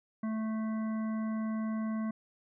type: harmonic tone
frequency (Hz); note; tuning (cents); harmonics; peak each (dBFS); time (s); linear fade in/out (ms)
219.5; A3; -4; 1 / 3 / 5 / 7 / 9; -31 / -46 / -46 / -54 / -54; 0.23-2.11; 5
effects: none